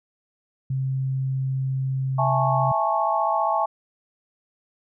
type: tone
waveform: sine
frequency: 132.8 Hz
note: C3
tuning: 26 cents sharp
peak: -22 dBFS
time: 0.7-2.72 s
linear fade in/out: 5 ms
type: chord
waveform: sine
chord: A major seventh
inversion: second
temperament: just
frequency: 660 / 825 / 880 / 1100 Hz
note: E5 / G#5 / A5 / C#6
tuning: +2 / -12 / 0 / -14 cents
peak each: -25 dBFS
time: 2.18-3.66 s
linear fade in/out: 10 ms
effects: none